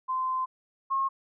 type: tone pair in turn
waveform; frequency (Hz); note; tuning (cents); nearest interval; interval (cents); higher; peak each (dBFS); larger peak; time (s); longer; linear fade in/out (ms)
sine; 1035 / 1079.8; C6 / C#6; -19 / -46; minor second; 73; second; -26 / -24; second; 0.08-0.46 / 0.9-1.09; first; 20
effects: none